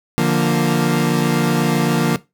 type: chord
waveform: 30% pulse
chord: Bb major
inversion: first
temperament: equal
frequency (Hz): 146.83 / 174.61 / 233.1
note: D3 / F3 / Bb3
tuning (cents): 0 / 0 / 0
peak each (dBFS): -16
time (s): 0.18-2.16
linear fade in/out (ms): 0
effects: noise-tail reverb RT60 0.2 s tail -17 dB re dry